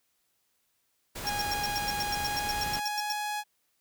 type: noise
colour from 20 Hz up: pink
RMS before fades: -38 dBFS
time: 1.15-2.8 s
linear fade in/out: 10 ms
type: tone with pitch glide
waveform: sawtooth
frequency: 824 to 837.4 Hz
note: G#5 to G#5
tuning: -14 to +14 cents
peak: -27 dBFS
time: 1.23-3.44 s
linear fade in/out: 50 ms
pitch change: +28 cents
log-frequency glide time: 2.17-3.08 s
type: tone bursts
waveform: square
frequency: 5520 Hz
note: F8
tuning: 21 cents flat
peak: -30 dBFS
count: 16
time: 1.27-3.123 s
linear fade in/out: 0 ms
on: 23 ms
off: 99 ms
effects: white hiss -74 dBFS RMS until 3.8 s